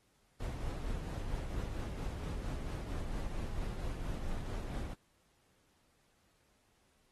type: noise with tremolo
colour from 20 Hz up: brown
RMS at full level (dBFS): -37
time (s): 0.4-4.94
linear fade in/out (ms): 5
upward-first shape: triangle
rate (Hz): 4.4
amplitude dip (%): 40
effects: pink hiss -73 dBFS RMS until 7.11 s + AAC 32 kbps

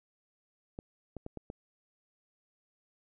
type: clicks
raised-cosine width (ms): 2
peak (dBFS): -27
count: 5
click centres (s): 0.789 / 1.167 / 1.264 / 1.373 / 1.501
effects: none

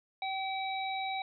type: harmonic tone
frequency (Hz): 768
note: G5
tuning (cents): -36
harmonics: 1 / 3 / 5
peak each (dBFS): -34 / -39 / -41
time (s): 0.22-1.22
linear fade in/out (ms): 2
effects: none

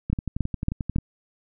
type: two click trains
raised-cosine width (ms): 5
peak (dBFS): -10 / -15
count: 4 / 11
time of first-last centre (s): 0.13-0.961 / 0.1-0.985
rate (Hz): 3.61 / 11.3
effects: none

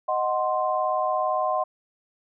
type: chord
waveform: sine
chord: C diminished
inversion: first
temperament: equal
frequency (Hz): 622.3 / 740 / 1046.5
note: Eb5 / Gb5 / C6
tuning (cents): 0 / 0 / 0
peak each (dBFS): -26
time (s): 0.08-1.64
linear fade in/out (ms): 10
effects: none

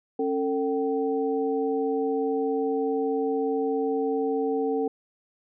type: tone cluster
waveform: sine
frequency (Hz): 273.2 / 448.4 / 770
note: C#4 / A4 / G5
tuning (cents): -25 / +33 / -31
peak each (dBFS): -28 / -25 / -33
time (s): 0.19-4.88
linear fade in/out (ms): 5
effects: none

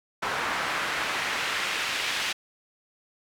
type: noise with band-pass filter sweep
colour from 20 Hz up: pink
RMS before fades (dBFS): -29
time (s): 0.22-2.33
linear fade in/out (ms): 10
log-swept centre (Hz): 1300 to 2900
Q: 1.1
effects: none

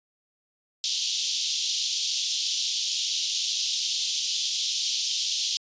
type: band-pass noise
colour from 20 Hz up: pink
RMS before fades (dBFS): -28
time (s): 0.84-5.57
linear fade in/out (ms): 0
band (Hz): 3100 to 6600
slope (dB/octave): 48
effects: resampled to 16000 Hz

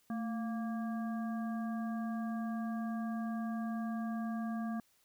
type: harmonic tone with a mistuned harmonic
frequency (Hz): 233.1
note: A#3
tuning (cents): 0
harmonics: 1 / 3 / 5 / 7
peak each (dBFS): -35 / -45 / -49 / -52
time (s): 0.1-4.8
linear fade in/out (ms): 2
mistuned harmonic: 1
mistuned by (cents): -77
effects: white hiss -71 dBFS RMS until 5.04 s

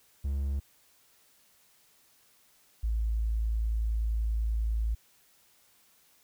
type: tone pair in turn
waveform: triangle / sine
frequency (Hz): 69.3 / 55.19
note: C#2 / A1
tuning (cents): 0 / +6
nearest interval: major third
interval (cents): 394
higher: first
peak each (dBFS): -26 / -26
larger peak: neither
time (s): 0.24-0.6 / 2.83-4.95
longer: second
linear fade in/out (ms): 10
effects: white hiss -64 dBFS RMS until 6.23 s

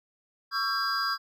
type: tone cluster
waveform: triangle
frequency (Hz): 1120 / 1336 / 1595 / 4882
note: C#6 / E6 / G6 / D#8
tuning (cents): +18 / +23 / +30 / -34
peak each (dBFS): -30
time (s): 0.51-1.18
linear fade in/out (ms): 50
effects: none

